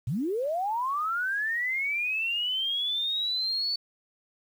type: linear sweep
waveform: sine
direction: up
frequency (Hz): 100.9 to 4500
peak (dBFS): -26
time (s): 0.07-3.76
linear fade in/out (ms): 5
effects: 9-bit